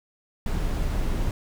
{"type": "noise", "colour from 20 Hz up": "brown", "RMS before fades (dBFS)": -25, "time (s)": [0.46, 1.31], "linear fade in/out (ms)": 2, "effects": []}